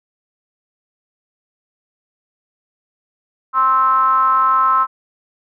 triangle ring-modulated tone, 128.8 Hz, C3, 27 cents flat, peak -6 dBFS, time 3.53-4.87 s, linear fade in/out 50 ms, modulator 1180 Hz, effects none

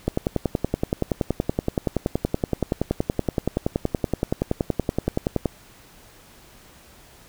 click train, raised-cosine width 2 ms, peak -7 dBFS, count 58, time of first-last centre 0.08-5.457 s, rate 10.6 Hz, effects pink hiss -50 dBFS RMS until 7.28 s

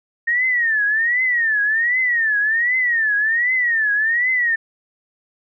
sine tone with vibrato, 1842 Hz, A#6, 21 cents flat, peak -15 dBFS, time 0.27-4.56 s, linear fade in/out 10 ms, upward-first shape triangle, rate 1.3 Hz, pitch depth 200 cents each way, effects none

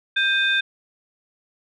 sine tone cluster, 1585 / 2496 / 3584 Hz, G6 / D#7 / A7, +19 / +5 / +31 cents, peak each -19 / -25 / -22 dBFS, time 0.16-0.61 s, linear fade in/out 10 ms, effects tanh soft clip ceiling -8 dBFS

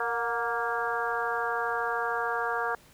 harmonic tone with a mistuned harmonic, 233.1 Hz, A#3, in tune, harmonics 2 / 3 / 4 / 5 / 6 / 7, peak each -34 / -34 / -34 / -34 / -34 / -34 dBFS, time 0-2.75 s, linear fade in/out 2 ms, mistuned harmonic 3, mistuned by +50 cents, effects pink hiss -57 dBFS RMS until 2.93 s

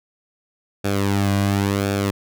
sawtooth tone with flanger, 99.6 Hz, G2, 28 cents sharp, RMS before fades -20 dBFS, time 0.84-2.11 s, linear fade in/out 10 ms, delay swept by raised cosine 0.99 to 2.29 ms, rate 0.94 Hz, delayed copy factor -0.65, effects none

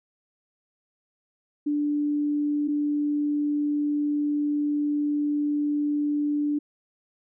sine tone pair in turn, 293.7 / 293.7 Hz, D4 / D4, 0 / 0 cents, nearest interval unison, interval 0 cents, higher neither, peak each -22 dBFS, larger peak neither, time 1.66-2.68 / 2.68-6.59 s, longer second, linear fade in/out 10 ms, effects none

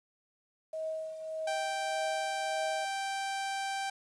sine tone with tremolo, 635 Hz, D#5, 35 cents sharp, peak -32 dBFS, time 0.73-2.85 s, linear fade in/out 5 ms, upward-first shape triangle, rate 1.7 Hz, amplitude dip 65%
sawtooth tone, 783 Hz, G5, 2 cents flat, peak -29 dBFS, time 1.47-3.9 s, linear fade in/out 5 ms
effects resampled to 22050 Hz + 10-bit

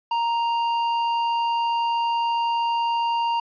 sine tone with tanh clipping, 932.3 Hz, A#5, in tune, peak -22 dBFS, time 0.11-3.4 s, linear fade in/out 5 ms, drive 11 dB, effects resampled to 11025 Hz

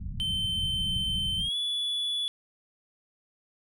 pink low-pass noise, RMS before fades -35 dBFS, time 0-1.49 s, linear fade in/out 5 ms, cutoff 200 Hz, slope 48 dB/octave
triangle tone with pitch glide, 3089 to 3427 Hz, G7 to A7, -26 to -46 cents, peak -26 dBFS, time 0.2-2.28 s, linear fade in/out 0 ms, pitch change +180 cents, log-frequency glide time 1.37-1.56 s
effects none

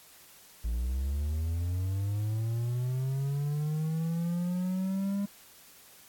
triangle linear sweep, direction up, 55 to 202.3 Hz, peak -26 dBFS, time 0.64-5.26 s, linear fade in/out 10 ms, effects white hiss -55 dBFS RMS until 6.08 s + AAC 64 kbps

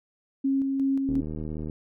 sine tone with tremolo, 271.3 Hz, C#4, 37 cents flat, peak -21 dBFS, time 0.44-1.21 s, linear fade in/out 10 ms, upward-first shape square, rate 2.8 Hz, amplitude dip 30%
click train, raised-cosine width 3 ms, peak -22 dBFS, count 48, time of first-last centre 1.09-1.698 s, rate 77.3 Hz
effects none

